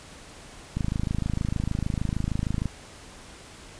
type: click train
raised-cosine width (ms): 5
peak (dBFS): -14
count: 51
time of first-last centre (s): 0.77-2.657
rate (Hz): 26.5
effects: pink hiss -46 dBFS RMS until 3.79 s + resampled to 22050 Hz